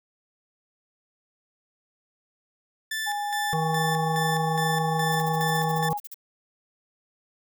sawtooth tone with tremolo, 1760 Hz, A6, in tune, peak -24 dBFS, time 2.91-5.89 s, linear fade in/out 5 ms, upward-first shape square, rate 2.4 Hz, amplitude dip 60%
sine tone with pitch glide, 822 to 828.2 Hz, G#5 to G#5, -18 to -5 cents, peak -27 dBFS, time 3.06-5.99 s, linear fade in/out 20 ms, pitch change +13 cents, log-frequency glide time 5.05-5.45 s
harmonic tone, 159 Hz, D#3, 38 cents sharp, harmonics 1 / 3 / 5 / 7, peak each -26 / -31 / -33 / -34 dBFS, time 3.53-5.93 s, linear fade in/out 0 ms
violet noise bursts, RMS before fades -38 dBFS, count 15, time 5.12-6.143 s, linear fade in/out 5 ms, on 29 ms, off 42 ms
effects none

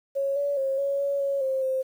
sine tone with pitch steps, 551 / 569 / 539 / 557 / 561 / 555 / 530 / 525 Hz, C#5 / C#5 / C#5 / C#5 / C#5 / C#5 / C5 / C5, -11 / +45 / -49 / +8 / +21 / +2 / +22 / +6 cents, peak -23 dBFS, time 0.15-1.83 s, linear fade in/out 20 ms, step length 210 ms, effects 9-bit

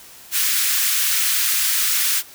white high-pass noise, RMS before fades -19 dBFS, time 0.31-2.23 s, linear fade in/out 50 ms, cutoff 1400 Hz, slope 24 dB/octave, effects white hiss -43 dBFS RMS until 2.34 s

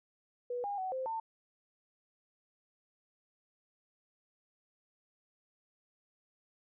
sine tone with pitch steps, 489 / 810 / 751 / 521 / 898 Hz, B4 / G#5 / F#5 / C5 / A5, -17 / -43 / +26 / -7 / +35 cents, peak -34 dBFS, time 0.5-1.2 s, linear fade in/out 5 ms, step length 140 ms, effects none

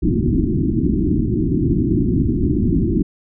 white low-pass noise, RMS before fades -17 dBFS, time 0.02-3.03 s, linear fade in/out 10 ms, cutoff 360 Hz, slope 96 dB/octave, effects none

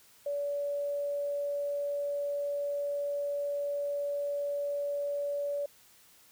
sine tone, 573 Hz, D5, 43 cents flat, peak -30 dBFS, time 0.26-5.66 s, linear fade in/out 5 ms, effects white hiss -60 dBFS RMS until 6.31 s

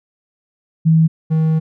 sine / triangle tone pair in turn, 161.1 / 158.79 Hz, E3 / D#3, -39 / +36 cents, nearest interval unison, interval 25 cents, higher first, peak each -8 / -10 dBFS, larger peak first, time 0.85-1.08 / 1.3-1.6 s, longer second, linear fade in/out 20 ms, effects none

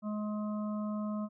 harmonic tone, 210.9 Hz, G#3, 27 cents sharp, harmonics 1 / 3 / 5 / 6, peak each -33 / -43 / -47 / -49 dBFS, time 0.02-1.29 s, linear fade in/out 50 ms, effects none

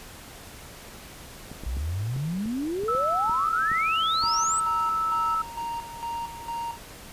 clicks, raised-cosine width 3 ms, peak -25 dBFS, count 10, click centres 1.516 / 1.636 / 1.769 / 2.164 / 2.459 / 2.836 / 2.95 / 3.296 / 3.716 / 4.239 s
sine exponential sweep, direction up, 56.3 to 8372 Hz, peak -26 dBFS, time 1.66-4.6 s, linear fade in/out 5 ms
sine tone, 1311 Hz, E6, 10 cents flat, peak -23 dBFS, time 2.88-5.42 s, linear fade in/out 5 ms
triangle tone with tremolo, 931 Hz, A#5, 2 cents flat, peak -27 dBFS, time 4.21-6.79 s, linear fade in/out 50 ms, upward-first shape square, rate 2.2 Hz, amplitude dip 65%
effects pink hiss -44 dBFS RMS until 7.12 s + resampled to 32000 Hz

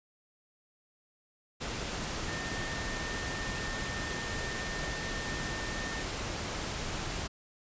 sine tone in noise, 1813 Hz, A#6, 49 cents flat, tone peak -40 dBFS, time 2.27-6.04 s, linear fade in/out 20 ms, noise pink, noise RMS -36 dBFS, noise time 1.6-7.28 s, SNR -7 dB, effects resampled to 16000 Hz

